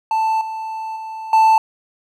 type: tone with level steps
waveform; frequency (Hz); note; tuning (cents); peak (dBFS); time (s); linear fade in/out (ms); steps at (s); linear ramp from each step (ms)
triangle; 883; A5; +6; -13 / -22 / -25 / -7; 0.11-1.58; 2; 0.41 / 0.96 / 1.33; 2
effects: none